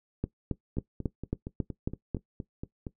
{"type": "two click trains", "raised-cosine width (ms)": 3, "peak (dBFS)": [-16, -23], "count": [8, 10], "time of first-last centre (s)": [[0.24, 2.147], [0.77, 2.868]], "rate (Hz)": [3.67, 4.29], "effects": ["noise-tail reverb RT60 0.1 s tail -17 dB re dry"]}